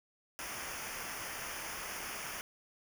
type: noise with comb filter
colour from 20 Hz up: pink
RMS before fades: -42 dBFS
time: 0.39-2.41 s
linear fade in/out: 0 ms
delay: 0.25 ms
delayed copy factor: -0.8
effects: none